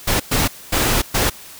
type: noise bursts at uneven times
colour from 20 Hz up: pink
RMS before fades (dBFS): -17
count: 4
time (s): 0.07-0.2 / 0.31-0.48 / 0.72-1.02 / 1.14-1.3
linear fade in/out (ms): 10
effects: white hiss -39 dBFS RMS until 1.59 s